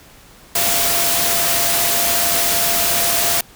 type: tone in noise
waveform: sine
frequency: 686 Hz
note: F5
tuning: 31 cents flat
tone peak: -25 dBFS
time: 0.55-3.41 s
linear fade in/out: 5 ms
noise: white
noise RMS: -17 dBFS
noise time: 0.55-3.41 s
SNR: -11 dB
effects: pink hiss -45 dBFS RMS until 3.55 s